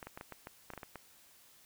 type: clicks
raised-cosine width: 0.5 ms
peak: -29 dBFS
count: 11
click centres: 0.028 / 0.07 / 0.175 / 0.211 / 0.323 / 0.471 / 0.703 / 0.736 / 0.777 / 0.832 / 0.957 s
effects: white hiss -62 dBFS RMS until 1.65 s